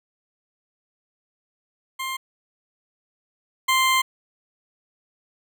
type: tone pair in turn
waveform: 20% pulse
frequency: 1056 / 1046.9 Hz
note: C6 / C6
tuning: +16 / +1 cents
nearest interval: unison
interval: 15 cents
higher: first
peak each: -22 / -12 dBFS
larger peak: second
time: 1.99-2.17 / 3.68-4.02 s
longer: second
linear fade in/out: 10 ms
effects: none

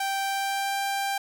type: tone with pitch glide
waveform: sawtooth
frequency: 783 to 790.7 Hz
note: G5 to G5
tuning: -2 to +15 cents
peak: -22 dBFS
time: 0-1.18 s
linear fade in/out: 5 ms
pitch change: +17 cents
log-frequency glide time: 0.2-0.79 s
effects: none

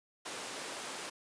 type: high-pass noise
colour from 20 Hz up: pink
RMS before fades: -42 dBFS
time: 0.25-1.1 s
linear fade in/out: 10 ms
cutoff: 380 Hz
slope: 12 dB/octave
effects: resampled to 22050 Hz

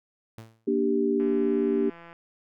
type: tone with exponential decay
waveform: sawtooth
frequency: 112.7 Hz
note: A2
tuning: 42 cents sharp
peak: -34 dBFS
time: 0.38-0.67 s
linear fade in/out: 0 ms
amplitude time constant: 63 ms
type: chord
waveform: sine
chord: G minor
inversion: first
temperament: just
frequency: 235.2 / 294 / 392 Hz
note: Bb3 / D4 / G4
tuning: +16 / +2 / 0 cents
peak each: -27 / -27 / -24 dBFS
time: 0.67-1.9 s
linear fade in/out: 10 ms
type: click train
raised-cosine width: 0.5 ms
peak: -32 dBFS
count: 158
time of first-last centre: 1.2-2.129 s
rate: 169 Hz
effects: none

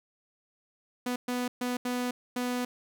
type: tone bursts at uneven times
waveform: sawtooth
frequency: 247.3 Hz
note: B3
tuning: 3 cents sharp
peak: -25 dBFS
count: 5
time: 1.06-1.16 / 1.28-1.48 / 1.61-1.77 / 1.85-2.11 / 2.36-2.65 s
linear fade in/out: 5 ms
effects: none

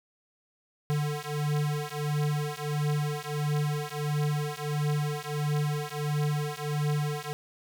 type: beating tone pair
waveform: square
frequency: 147.5 / 149 Hz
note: D3 / D3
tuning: +8 / +25 cents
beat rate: 1.5 Hz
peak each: -31 dBFS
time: 0.9-7.33 s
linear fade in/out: 0 ms
effects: none

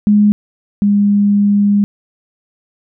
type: tone pair in turn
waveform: sine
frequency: 207.7 / 203.5 Hz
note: G#3 / G#3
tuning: 0 / -35 cents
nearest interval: unison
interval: 35 cents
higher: first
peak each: -6 / -8 dBFS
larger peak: first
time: 0.07-0.32 / 0.82-1.84 s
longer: second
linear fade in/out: 0 ms
effects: none

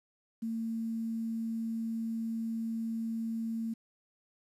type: tone with quantisation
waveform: sine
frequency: 226.4 Hz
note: A3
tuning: 50 cents sharp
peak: -32 dBFS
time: 0.42-3.74 s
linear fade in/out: 10 ms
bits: 10
effects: resampled to 32000 Hz

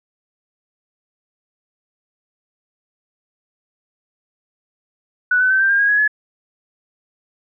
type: tone with pitch steps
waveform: sine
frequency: 1480 / 1510.2 / 1541.1 / 1572.5 / 1604.7 / 1637.4 / 1670.9 / 1705 Hz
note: F#6 / F#6 / G6 / G6 / G6 / G#6 / G#6 / G#6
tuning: 0 / +35 / -30 / +5 / +40 / -25 / +10 / +45 cents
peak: -12 dBFS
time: 5.31-6.078 s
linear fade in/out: 5 ms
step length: 96 ms
effects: none

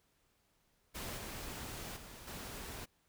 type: noise with level steps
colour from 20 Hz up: pink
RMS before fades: -43 / -45 / -52 / -46 dBFS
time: 0.94-2.86 s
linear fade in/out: 20 ms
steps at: 1.17 / 1.96 / 2.27 s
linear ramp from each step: 10 ms
effects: pink hiss -75 dBFS RMS until 3.08 s

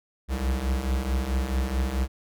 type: beating tone pair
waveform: square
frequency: 61.74 / 66.34 Hz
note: B1 / C2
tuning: 0 / +25 cents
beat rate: 4.6 Hz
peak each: -30 / -26 dBFS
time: 0.28-2.08 s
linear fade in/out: 50 ms
effects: none

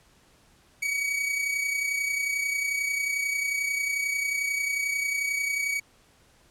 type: tone with amplitude modulation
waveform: 45% pulse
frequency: 2262 Hz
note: C#7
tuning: 34 cents sharp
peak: -23 dBFS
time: 0.82-5.8 s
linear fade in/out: 10 ms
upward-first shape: sine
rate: 31.2 Hz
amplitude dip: 50%
effects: pink hiss -60 dBFS RMS until 6.5 s + low-pass 11000 Hz 12 dB/octave

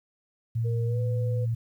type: tone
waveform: sine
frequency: 114.9 Hz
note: A#2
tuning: 25 cents flat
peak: -24 dBFS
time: 0.55-1.55 s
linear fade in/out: 10 ms
type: tone with pitch glide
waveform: sine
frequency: 466.2 to 499.7 Hz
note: A#4 to B4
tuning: 0 to +20 cents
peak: -34 dBFS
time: 0.64-1.46 s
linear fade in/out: 20 ms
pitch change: +120 cents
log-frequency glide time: 0.86-1 s
effects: 10-bit

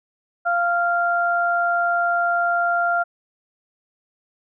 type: tone pair together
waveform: sine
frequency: 694 / 1389.8 Hz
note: F5 / F6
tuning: -11 / -9 cents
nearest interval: octave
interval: 1202 cents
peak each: -20 dBFS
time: 0.45-3.04 s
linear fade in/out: 20 ms
effects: none

